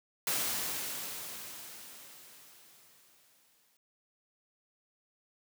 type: noise with exponential decay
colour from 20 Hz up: white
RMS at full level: -31 dBFS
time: 0.27-3.77 s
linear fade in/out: 2 ms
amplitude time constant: 760 ms
effects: high-pass 100 Hz 12 dB/octave